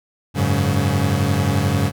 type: chord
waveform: 30% pulse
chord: F# suspended second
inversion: none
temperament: equal with one note detuned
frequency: 92.5 / 103.83 / 140.77 Hz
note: F#2 / G#2 / C#3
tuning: 0 / 0 / +27 cents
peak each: -18 dBFS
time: 0.34-1.92 s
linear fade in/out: 50 ms
effects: none